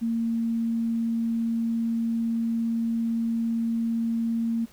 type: tone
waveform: sine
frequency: 229.4 Hz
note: A#3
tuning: 28 cents flat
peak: -23 dBFS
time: 0.01-4.66 s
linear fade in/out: 20 ms
effects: pink hiss -55 dBFS RMS until 4.72 s